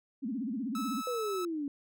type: tone with vibrato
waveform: sine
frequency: 242.9 Hz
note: B3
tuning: 29 cents flat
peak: -32 dBFS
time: 0.22-1.02 s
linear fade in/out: 20 ms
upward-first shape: sine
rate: 16 Hz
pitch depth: 260 cents each way
type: tone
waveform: 45% pulse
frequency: 1303 Hz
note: E6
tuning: 20 cents flat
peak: -36 dBFS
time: 0.75-1.45 s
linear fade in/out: 2 ms
type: exponential sweep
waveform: sine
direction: down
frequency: 510 to 275.5 Hz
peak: -32 dBFS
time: 1.07-1.68 s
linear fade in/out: 2 ms
effects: none